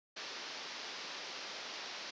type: low-pass noise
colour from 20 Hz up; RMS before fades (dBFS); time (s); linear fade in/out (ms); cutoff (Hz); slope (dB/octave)
white; -45; 0.16-2.11; 10; 5600; 48
effects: high-pass 300 Hz 12 dB/octave + resampled to 16000 Hz